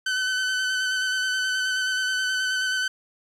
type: tone with vibrato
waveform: sawtooth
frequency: 1517 Hz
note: F#6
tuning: 43 cents sharp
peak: -19 dBFS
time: 0.06-2.88 s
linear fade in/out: 5 ms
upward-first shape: square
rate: 9.4 Hz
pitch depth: 17 cents each way
effects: low-pass 7000 Hz 12 dB/octave + 9-bit